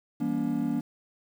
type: chord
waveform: triangle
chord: E diminished seventh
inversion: none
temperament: just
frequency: 164.81 / 197.78 / 237.3 / 284.8 Hz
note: E3 / G3 / Bb3 / Db4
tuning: 0 / +16 / +31 / +47 cents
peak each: -33 / -33 / -27 / -28 dBFS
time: 0.2-0.81 s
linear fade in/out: 10 ms
effects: 9-bit